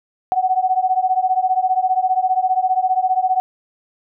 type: beating tone pair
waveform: sine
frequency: 740 / 755 Hz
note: F#5 / F#5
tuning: 0 / +35 cents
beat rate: 15 Hz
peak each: -17 / -18 dBFS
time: 0.32-3.4 s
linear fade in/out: 0 ms
effects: none